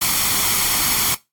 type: noise with comb filter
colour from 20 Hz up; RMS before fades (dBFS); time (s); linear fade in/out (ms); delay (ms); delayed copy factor
white; -18; 0.01-1.15; 10; 0.91; +0.5
effects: noise-tail reverb RT60 0.2 s tail -18 dB re dry + AAC 64 kbps